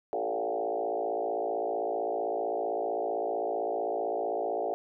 sine tone with frequency modulation, 570 Hz, C#5, 48 cents sharp, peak -28 dBFS, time 0.13-4.74 s, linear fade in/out 0 ms, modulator 55.6 Hz, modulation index 3.7, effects none

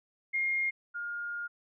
sine tone pair in turn, 2131 / 1417.8 Hz, C7 / F6, +31 / +26 cents, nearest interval perfect fifth, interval 705 cents, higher first, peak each -27 / -34 dBFS, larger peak first, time 0.33-0.71 / 0.94-1.48 s, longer second, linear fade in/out 20 ms, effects none

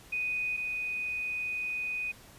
sine tone pair in turn, 2489 / 2489 Hz, D#7 / D#7, 0 / 0 cents, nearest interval unison, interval 0 cents, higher neither, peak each -29 / -31 dBFS, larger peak first, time 0.12-0.57 / 0.57-2.12 s, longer second, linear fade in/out 10 ms, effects pink hiss -54 dBFS RMS until 2.38 s + resampled to 32000 Hz

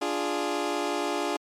20% pulse chord, D diminished, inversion none, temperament equal, 293.7 / 349.2 / 415.3 Hz, D4 / F4 / Ab4, 0 / 0 / 0 cents, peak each -26 dBFS, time 0.01-1.37 s, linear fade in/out 10 ms, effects low-pass 9000 Hz 12 dB/octave + MP3 96 kbps

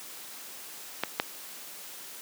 clicks, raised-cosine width 0.3 ms, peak -10 / -8 dBFS, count 2, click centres 1.036 / 1.199 s, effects white hiss -44 dBFS RMS until 2.21 s + high-pass 200 Hz 12 dB/octave

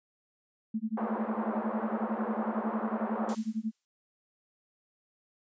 sine tone with tremolo, 220 Hz, A3, in tune, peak -27 dBFS, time 0.74-3.72 s, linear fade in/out 5 ms, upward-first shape sine, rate 11 Hz, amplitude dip 100%
pink band-pass noise, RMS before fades -36 dBFS, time 0.97-3.35 s, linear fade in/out 5 ms, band 400 to 1200 Hz, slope 24 dB/octave
blue noise with exponential decay, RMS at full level -39 dBFS, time 3.29-3.85 s, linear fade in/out 0 ms, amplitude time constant 120 ms
effects resampled to 16000 Hz

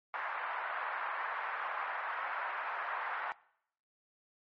pink band-pass noise, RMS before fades -38 dBFS, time 0.14-3.32 s, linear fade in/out 0 ms, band 830 to 1800 Hz, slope 24 dB/octave, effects noise-tail reverb RT60 0.7 s tail -21 dB re dry + MP3 32 kbps

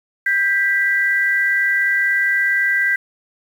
sine tone pair together, 1586 / 1969 Hz, G6 / B6, +20 / -6 cents, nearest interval major third, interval 374 cents, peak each -17 dBFS, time 0.26-2.96 s, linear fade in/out 5 ms, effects 7-bit

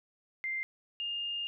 sine tone pair in turn, 2093 / 2822 Hz, C7 / F7, 0 / +17 cents, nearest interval perfect fourth, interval 517 cents, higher second, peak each -32 / -33 dBFS, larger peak first, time 0.44-0.63 / 1-1.47 s, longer second, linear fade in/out 0 ms, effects none

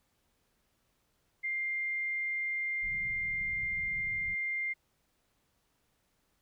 sine tone, 2100 Hz, C7, 6 cents sharp, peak -31 dBFS, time 1.43-4.74 s, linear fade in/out 20 ms
pink low-pass noise, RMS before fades -49 dBFS, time 2.82-4.35 s, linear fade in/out 10 ms, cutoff 200 Hz, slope 48 dB/octave
effects pink hiss -75 dBFS RMS until 6.41 s

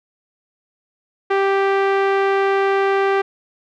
sawtooth tone with low-pass filter, 392 Hz, G4, in tune, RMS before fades -17 dBFS, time 1.3-3.22 s, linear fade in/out 10 ms, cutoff 2000 Hz, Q 1.1, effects none

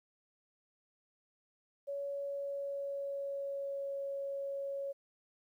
sine tone with pitch glide, 562 to 554.6 Hz, C#5 to C#5, +24 to +1 cents, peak -36 dBFS, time 1.87-4.93 s, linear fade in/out 20 ms, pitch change -23 cents, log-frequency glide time 2.14-4 s, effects 12-bit

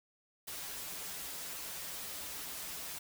white noise with comb filter, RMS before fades -43 dBFS, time 0.47-2.99 s, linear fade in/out 10 ms, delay 8.4 ms, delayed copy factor -0.6, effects none

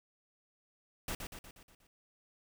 pink noise with echo, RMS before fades -38 dBFS, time 1.08-1.15 s, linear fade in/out 2 ms, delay 120 ms, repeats 6, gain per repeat -5 dB, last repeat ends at 1.87 s, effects none

